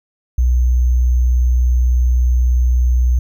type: tone with sample-and-hold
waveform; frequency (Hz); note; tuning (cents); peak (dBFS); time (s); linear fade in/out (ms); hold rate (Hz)
sine; 61.74; B1; 0; -10; 0.38-3.19; 5; 6300
effects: none